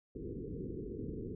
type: low-pass noise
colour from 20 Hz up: white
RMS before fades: -42 dBFS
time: 0.15-1.35 s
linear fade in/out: 2 ms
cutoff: 460 Hz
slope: 96 dB/octave
effects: none